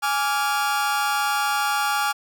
40% pulse chord, D diminished, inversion second, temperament equal with one note detuned, 830.6 / 1162.5 / 1396.9 Hz, Ab5 / D6 / F6, 0 / -18 / 0 cents, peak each -23 / -26 / -24 dBFS, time 0.02-2.13 s, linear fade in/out 20 ms, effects none

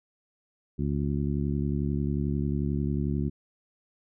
harmonic tone, 71.2 Hz, C#2, 47 cents sharp, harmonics 1 / 2 / 3 / 4 / 5, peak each -31 / -29 / -31 / -35 / -37 dBFS, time 0.78-3.3 s, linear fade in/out 20 ms, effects none

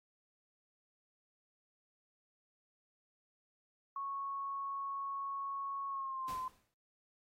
sine tone with pitch glide, 1104 to 1030.1 Hz, C#6 to C6, -7 to -27 cents, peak -38 dBFS, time 3.96-6.48 s, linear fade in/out 2 ms, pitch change -120 cents, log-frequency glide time 5.89-6.36 s
pink noise with exponential decay, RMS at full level -47 dBFS, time 6.28-6.74 s, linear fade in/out 2 ms, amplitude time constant 98 ms
effects noise-tail reverb RT60 0.3 s tail -19 dB re dry + AAC 48 kbps

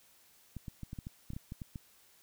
clicks, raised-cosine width 5 ms, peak -29 dBFS, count 12, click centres 0.567 / 0.682 / 0.833 / 0.931 / 0.988 / 1.069 / 1.304 / 1.334 / 1.365 / 1.521 / 1.618 / 1.758 s, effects white hiss -64 dBFS RMS until 2.22 s

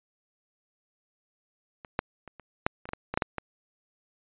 clicks, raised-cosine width 0.5 ms, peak -27 / -10 / -28 / -30 / -8 / -27 / -21 / -17 / -16 / -8 / -10 / -16 dBFS, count 12, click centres 1.848 / 1.991 / 2.277 / 2.397 / 2.665 / 2.855 / 2.89 / 2.934 / 3.14 / 3.175 / 3.222 / 3.383 s, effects resampled to 8000 Hz

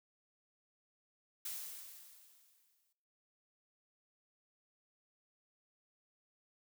blue noise with exponential decay, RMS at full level -41 dBFS, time 1.45-2.93 s, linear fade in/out 5 ms, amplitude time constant 320 ms, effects noise-tail reverb RT60 0.9 s tail -19 dB re dry

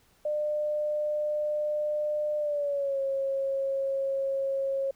sine tone with pitch glide, 600 to 543.9 Hz, D5 to C#5, +37 to -33 cents, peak -26 dBFS, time 0.25-4.91 s, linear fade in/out 5 ms, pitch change -170 cents, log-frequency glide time 2.38-3 s, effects pink hiss -64 dBFS RMS until 4.95 s

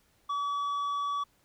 sine tone with tanh clipping, 1142 Hz, D6, 49 cents flat, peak -30 dBFS, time 0.29-1.24 s, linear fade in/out 10 ms, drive 6 dB, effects pink hiss -68 dBFS RMS until 1.44 s

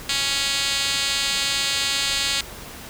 5% pulse tone with band-pass filter, 277.2 Hz, C#4, in tune, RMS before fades -23 dBFS, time 0.09-2.41 s, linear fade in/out 2 ms, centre 5100 Hz, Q 3, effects pink hiss -38 dBFS RMS until 2.89 s

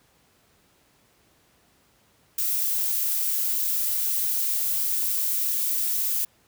violet noise, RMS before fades -25 dBFS, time 2.38-6.25 s, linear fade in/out 5 ms, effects pink hiss -62 dBFS RMS until 6.47 s + high-pass 60 Hz 12 dB/octave

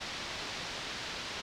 white low-pass noise, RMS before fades -40 dBFS, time 0-1.42 s, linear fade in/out 20 ms, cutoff 4900 Hz, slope 24 dB/octave, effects none

